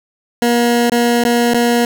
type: tone with dropouts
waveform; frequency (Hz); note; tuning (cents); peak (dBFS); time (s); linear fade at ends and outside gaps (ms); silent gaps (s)
20% pulse; 238.1; A#3; +37; -6; 0.42-1.85; 2; 0.898-0.919 / 1.239-1.25 / 1.537-1.544
effects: none